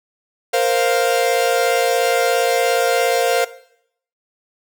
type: chord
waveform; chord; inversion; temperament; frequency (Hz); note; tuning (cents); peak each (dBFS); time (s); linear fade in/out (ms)
45% pulse; Bb suspended second; none; equal; 466.2 / 523.3 / 698.5; Bb4 / C5 / F5; 0 / 0 / 0; -19; 0.53-3.45; 10
effects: noise-tail reverb RT60 0.7 s tail -17 dB re dry